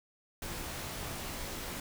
pink noise with comb filter, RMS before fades -40 dBFS, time 0.42-1.8 s, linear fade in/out 2 ms, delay 19 ms, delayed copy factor -0.65, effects none

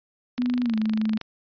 click train, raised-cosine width 0.2 ms, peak -17 dBFS, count 22, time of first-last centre 0.38-1.213 s, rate 25.2 Hz
sine tone with pitch glide, 246.9 to 217.4 Hz, B3 to A3, 0 to -21 cents, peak -21 dBFS, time 0.38-1.18 s, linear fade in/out 10 ms, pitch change -221 cents, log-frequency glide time 0.63-0.76 s
effects resampled to 11025 Hz

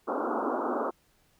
pink band-pass noise, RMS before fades -30 dBFS, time 0.07-0.91 s, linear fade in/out 20 ms, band 230 to 1400 Hz, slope 96 dB/octave, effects pink hiss -67 dBFS RMS until 1.39 s

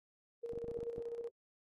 sine tone with tremolo, 468.5 Hz, A#4, 9 cents sharp, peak -38 dBFS, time 0.43-1.29 s, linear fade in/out 10 ms, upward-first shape square, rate 16 Hz, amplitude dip 50%
clicks, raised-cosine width 2 ms, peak -34 dBFS, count 8, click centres 0.534 / 0.576 / 0.643 / 0.684 / 0.716 / 0.789 / 0.83 / 0.981 s
effects AAC 32 kbps

